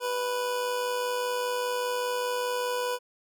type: tone with amplitude modulation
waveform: 25% pulse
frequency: 493.7 Hz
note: B4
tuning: 1 cent flat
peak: -22 dBFS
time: 0-2.99 s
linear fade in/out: 50 ms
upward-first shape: sine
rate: 105 Hz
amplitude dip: 35%
effects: none